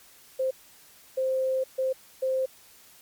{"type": "tone bursts at uneven times", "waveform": "sine", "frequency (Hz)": 523.3, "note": "C5", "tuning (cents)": 0, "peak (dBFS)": -23, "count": 4, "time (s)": [[0.39, 0.51], [1.17, 1.64], [1.78, 1.93], [2.22, 2.46]], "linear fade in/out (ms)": 10, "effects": ["white hiss -54 dBFS RMS until 3.01 s", "MP3 96 kbps"]}